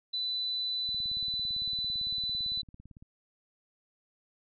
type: tone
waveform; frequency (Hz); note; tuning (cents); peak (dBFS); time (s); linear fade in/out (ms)
sine; 3992; B7; +18; -30; 0.13-2.62; 10
type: click train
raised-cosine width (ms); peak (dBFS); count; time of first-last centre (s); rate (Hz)
5; -38; 39; 0.89-3.025; 17.8
effects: none